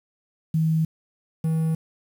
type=tone pair in turn; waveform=sine / triangle; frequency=160 / 160.66 Hz; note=D#3 / E3; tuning=+49 / -44 cents; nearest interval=unison; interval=7 cents; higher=second; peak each=-18 dBFS; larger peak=neither; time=0.54-0.85 / 1.44-1.75 s; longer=neither; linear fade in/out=5 ms; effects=8-bit